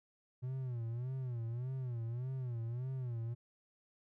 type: tone with vibrato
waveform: triangle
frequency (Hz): 123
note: B2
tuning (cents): -7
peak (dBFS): -35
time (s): 0.42-3.35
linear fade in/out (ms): 20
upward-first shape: sine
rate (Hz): 1.7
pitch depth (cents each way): 130
effects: none